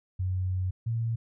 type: tone pair in turn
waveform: sine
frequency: 92.5 / 114.67 Hz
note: F#2 / A#2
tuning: 0 / -28 cents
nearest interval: major third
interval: 372 cents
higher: second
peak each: -26 dBFS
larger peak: neither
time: 0.19-0.71 / 0.86-1.16 s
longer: first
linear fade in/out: 10 ms
effects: none